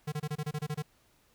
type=tone bursts; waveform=square; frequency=150.6 Hz; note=D3; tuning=44 cents sharp; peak=-32 dBFS; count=10; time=0.07-0.824 s; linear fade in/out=10 ms; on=52 ms; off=26 ms; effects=pink hiss -67 dBFS RMS until 1.34 s